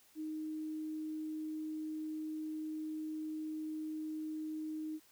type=tone; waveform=sine; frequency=311.1 Hz; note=D#4; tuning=in tune; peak=-38 dBFS; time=0.15-5 s; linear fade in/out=50 ms; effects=white hiss -66 dBFS RMS until 5.11 s